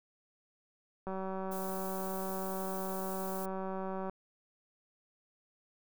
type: click train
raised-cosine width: 1 ms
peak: -26 dBFS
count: 576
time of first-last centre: 1.07-4.096 s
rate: 190 Hz
type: noise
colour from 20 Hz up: violet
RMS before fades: -45 dBFS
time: 1.51-3.46 s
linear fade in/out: 10 ms
effects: none